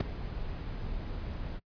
brown noise with ADSR envelope, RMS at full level -19 dBFS, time 0-1.6 s, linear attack 6 ms, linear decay 7 ms, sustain -18 dB, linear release 38 ms, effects noise-tail reverb RT60 0.1 s tail -23 dB re dry + resampled to 11025 Hz

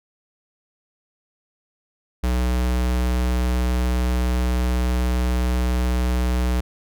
square tone, 61.74 Hz, B1, in tune, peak -19 dBFS, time 2.23-6.61 s, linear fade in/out 10 ms, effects none

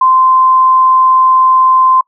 sine tone, 1038 Hz, C6, 14 cents flat, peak -5 dBFS, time 0.01-2.01 s, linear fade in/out 5 ms, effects noise-tail reverb RT60 0.1 s tail -24 dB re dry

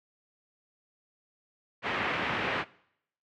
white low-pass noise, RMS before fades -31 dBFS, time 1.82-2.65 s, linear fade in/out 50 ms, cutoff 2500 Hz, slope 24 dB/octave, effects noise-tail reverb RT60 0.7 s tail -21 dB re dry + high-pass 100 Hz 12 dB/octave

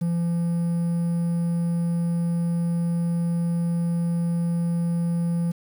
triangle tone with quantisation, 170.2 Hz, F3, 44 cents flat, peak -19 dBFS, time 0.01-5.52 s, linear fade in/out 10 ms, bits 8, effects none

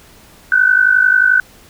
sine tone pair together, 1480 / 1531.3 Hz, F#6 / G6, 0 / -41 cents, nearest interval minor second, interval 59 cents, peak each -11 dBFS, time 0.52-1.4 s, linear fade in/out 2 ms, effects pink hiss -44 dBFS RMS until 1.69 s

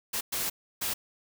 white noise bursts at uneven times, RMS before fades -31 dBFS, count 3, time 0.13-0.21 / 0.32-0.5 / 0.81-0.94 s, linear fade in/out 10 ms, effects none

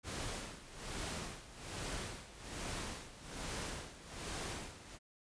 pink noise with tremolo, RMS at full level -41 dBFS, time 0.03-4.99 s, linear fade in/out 50 ms, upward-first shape sine, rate 1.2 Hz, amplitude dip 80%, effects resampled to 22050 Hz

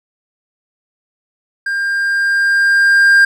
triangle tone with level ramp, 1600 Hz, G6, 35 cents sharp, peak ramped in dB -14 to -3 dBFS, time 1.66-3.25 s, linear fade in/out 5 ms, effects none

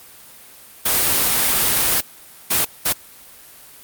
white noise bursts at uneven times, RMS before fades -17 dBFS, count 3, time 0.85-2.01 / 2.5-2.65 / 2.85-2.93 s, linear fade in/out 10 ms, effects white hiss -43 dBFS RMS until 3.83 s + Opus 32 kbps

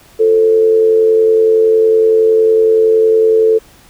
sine tone with amplitude modulation, 442.3 Hz, A4, 9 cents sharp, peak -4 dBFS, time 0.19-3.59 s, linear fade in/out 20 ms, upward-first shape sine, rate 90.8 Hz, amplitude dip 50%, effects pink hiss -44 dBFS RMS until 3.89 s

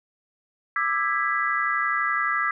sine chord, E dominant seventh, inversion third, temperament just, 1186.7 / 1318.5 / 1648.1 / 1977.8 Hz, D6 / E6 / G#6 / B6, +18 / 0 / -14 / +2 cents, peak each -27 dBFS, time 0.76-2.51 s, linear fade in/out 2 ms, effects none

